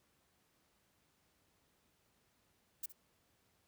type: noise with echo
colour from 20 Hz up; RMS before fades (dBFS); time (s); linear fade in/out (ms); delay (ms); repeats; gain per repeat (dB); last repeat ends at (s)
violet; -41; 2.83-2.86; 5; 64; 1; -14; 2.924
effects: pink hiss -75 dBFS RMS until 3.67 s + high-pass 60 Hz 12 dB/octave